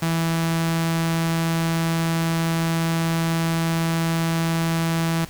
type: tone with notch filter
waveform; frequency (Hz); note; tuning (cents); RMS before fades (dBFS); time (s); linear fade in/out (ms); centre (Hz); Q
sawtooth; 164.81; E3; 0; -22; 0.02-5.25; 5; 440; 1.7
effects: pink hiss -42 dBFS RMS until 5.29 s